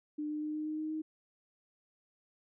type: tone with pitch steps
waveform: sine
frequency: 300 / 302.1 / 304.2 / 306.3 / 308.4 / 310.6 / 312.7 Hz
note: D4 / D4 / D#4 / D#4 / D#4 / D#4 / D#4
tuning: +37 / +49 / -39 / -27 / -15 / -3 / +9 cents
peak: -34 dBFS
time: 0.18-1.02 s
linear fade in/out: 10 ms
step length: 120 ms
effects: none